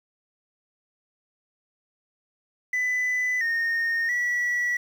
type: tone with pitch steps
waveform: sine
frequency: 1998 / 1842 / 1945 Hz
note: B6 / A#6 / B6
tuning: +20 / -21 / -27 cents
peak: -20 dBFS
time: 2.73-4.77 s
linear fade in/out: 5 ms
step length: 680 ms
effects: tanh soft clip ceiling -21 dBFS + 8-bit